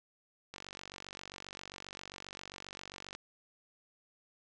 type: click train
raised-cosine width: 0.2 ms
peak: -27 dBFS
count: 125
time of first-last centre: 0.54-3.151 s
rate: 47.5 Hz
effects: resampled to 22050 Hz